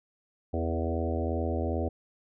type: harmonic tone with a mistuned harmonic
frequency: 82.41 Hz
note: E2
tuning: in tune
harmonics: 1 / 3 / 4 / 5 / 6 / 7 / 8 / 9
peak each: -30 / -35 / -36 / -37 / -38 / -38 / -39 / -40 dBFS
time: 0.53-1.89 s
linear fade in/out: 10 ms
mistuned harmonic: 6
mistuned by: -23 cents
effects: none